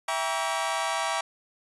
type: chord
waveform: sawtooth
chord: E diminished seventh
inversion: none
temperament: just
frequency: 659.3 / 791.1 / 949.3 / 1139.2 Hz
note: E5 / G5 / Bb5 / Db6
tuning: 0 / +16 / +31 / +47 cents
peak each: -28 dBFS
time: 0.08-1.21 s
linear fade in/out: 5 ms
effects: resampled to 24000 Hz